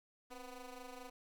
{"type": "ring-modulated tone", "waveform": "15% pulse", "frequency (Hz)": 250.3, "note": "B3", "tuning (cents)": 23, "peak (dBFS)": -39, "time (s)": [0.3, 1.1], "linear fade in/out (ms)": 10, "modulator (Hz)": 238, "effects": []}